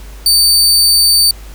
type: tone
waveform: sawtooth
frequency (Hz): 4580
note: D8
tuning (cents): -44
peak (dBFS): -4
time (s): 0.26-1.31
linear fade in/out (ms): 2
effects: added 50 Hz sine -29 dBFS peak until 1.54 s + pink hiss -39 dBFS RMS until 1.54 s